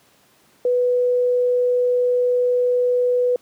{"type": "tone", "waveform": "sine", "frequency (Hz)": 493.9, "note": "B4", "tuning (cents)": 0, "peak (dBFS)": -15, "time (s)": [0.65, 3.36], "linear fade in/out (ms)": 2, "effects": ["pink hiss -56 dBFS RMS until 3.41 s", "high-pass 150 Hz 12 dB/octave"]}